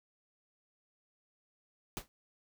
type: noise with exponential decay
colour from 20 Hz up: pink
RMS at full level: -36 dBFS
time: 1.97-2.08 s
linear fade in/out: 0 ms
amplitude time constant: 22 ms
effects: none